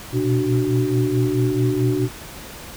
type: tone cluster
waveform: sine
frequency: 120.1 / 124.7 / 296.9 / 373.4 Hz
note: B2 / B2 / D4 / F#4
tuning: -48 / +17 / +19 / +16 cents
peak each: -22 dBFS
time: 0.12-2.09 s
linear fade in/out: 50 ms
effects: pink hiss -37 dBFS RMS until 2.76 s